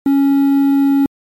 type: tone with quantisation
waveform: triangle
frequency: 277.2 Hz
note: C#4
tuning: in tune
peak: -7 dBFS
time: 0.06-1.06 s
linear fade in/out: 2 ms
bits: 6
effects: MP3 64 kbps